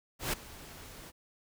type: noise with ADSR envelope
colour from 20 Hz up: pink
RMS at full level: -30 dBFS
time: 0.19-1.12 s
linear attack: 140 ms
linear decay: 10 ms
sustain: -19 dB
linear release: 32 ms
effects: none